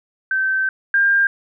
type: tone pair in turn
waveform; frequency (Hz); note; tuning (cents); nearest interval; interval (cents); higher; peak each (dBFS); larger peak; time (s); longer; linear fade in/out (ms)
sine; 1547 / 1600.6; G6 / G6; -23 / +36; minor second; 59; second; -16 / -12; second; 0.31-0.69 / 0.94-1.27; first; 2
effects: none